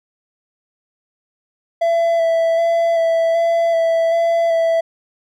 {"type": "tone with vibrato", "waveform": "triangle", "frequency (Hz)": 666, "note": "E5", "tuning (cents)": 18, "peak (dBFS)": -11, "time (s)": [1.81, 4.81], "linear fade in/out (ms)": 10, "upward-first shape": "square", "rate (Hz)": 1.3, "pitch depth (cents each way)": 14, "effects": []}